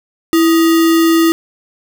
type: tone with sample-and-hold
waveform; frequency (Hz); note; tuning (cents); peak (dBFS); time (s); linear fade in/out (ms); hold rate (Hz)
sine; 329.6; E4; 0; -7; 0.33-1.32; 0; 1575
effects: none